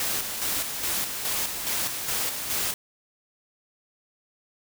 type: noise with tremolo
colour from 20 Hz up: white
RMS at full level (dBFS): -27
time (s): 0-2.74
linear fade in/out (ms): 2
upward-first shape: square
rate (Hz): 2.4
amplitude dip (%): 45
effects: none